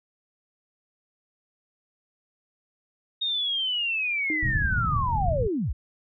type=linear sweep; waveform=sine; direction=down; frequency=3729 to 33.22 Hz; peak=-24 dBFS; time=3.21-5.73 s; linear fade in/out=10 ms
type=tone with exponential decay; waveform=sine; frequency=311.1 Hz; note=D#4; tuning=in tune; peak=-26 dBFS; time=4.3-4.86 s; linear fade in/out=1 ms; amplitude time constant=120 ms
type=low-pass noise; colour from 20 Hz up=white; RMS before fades=-27 dBFS; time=4.42-5.48 s; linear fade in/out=10 ms; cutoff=140 Hz; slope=24 dB/octave
effects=none